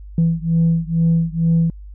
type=beating tone pair; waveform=sine; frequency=164.81 / 167.01 Hz; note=E3 / E3; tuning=0 / +23 cents; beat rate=2.2 Hz; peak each=-15 / -16 dBFS; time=0.18-1.7 s; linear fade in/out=2 ms; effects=tanh soft clip ceiling -9 dBFS + added 50 Hz sine -33 dBFS peak until 1.94 s